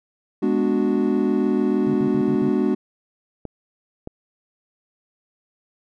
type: chord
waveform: triangle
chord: G# half-diminished seventh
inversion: none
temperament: equal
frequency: 207.7 / 246.9 / 293.7 / 370 Hz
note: G#3 / B3 / D4 / F#4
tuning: 0 / 0 / 0 / 0 cents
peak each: -21 dBFS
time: 0.42-2.75 s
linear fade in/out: 10 ms
type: tone bursts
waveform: triangle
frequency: 146.83 Hz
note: D3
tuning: in tune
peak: -25 dBFS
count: 5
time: 1.87-2.489 s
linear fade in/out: 2 ms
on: 71 ms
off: 66 ms
type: clicks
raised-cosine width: 2 ms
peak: -18 dBFS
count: 2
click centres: 3.453 / 4.074 s
effects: none